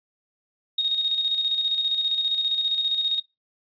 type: tone with tremolo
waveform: sine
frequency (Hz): 3729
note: A#7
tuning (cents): 0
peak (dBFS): -19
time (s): 0.78-3.2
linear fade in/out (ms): 5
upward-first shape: square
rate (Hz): 15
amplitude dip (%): 45
effects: noise-tail reverb RT60 0.2 s tail -23 dB re dry + resampled to 11025 Hz